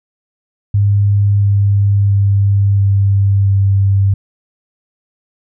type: tone with pitch steps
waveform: sine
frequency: 101.3 / 100.54 / 99.79 / 99.04 / 98.3 Hz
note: G#2 / G2 / G2 / G2 / G2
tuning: -43 / +44 / +31 / +18 / +5 cents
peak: -8 dBFS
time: 0.74-4.14 s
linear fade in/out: 5 ms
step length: 680 ms
effects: none